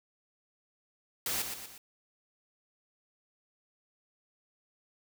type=noise with echo; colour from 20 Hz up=white; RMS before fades=-33 dBFS; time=1.26-1.42 s; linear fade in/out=2 ms; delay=120 ms; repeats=3; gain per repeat=-6 dB; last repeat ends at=1.78 s; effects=none